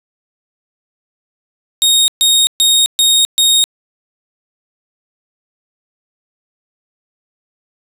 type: tone bursts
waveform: sawtooth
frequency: 3729 Hz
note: A#7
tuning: in tune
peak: -5 dBFS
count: 5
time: 1.82-3.64 s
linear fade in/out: 0 ms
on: 260 ms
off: 130 ms
effects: resampled to 32000 Hz + 7-bit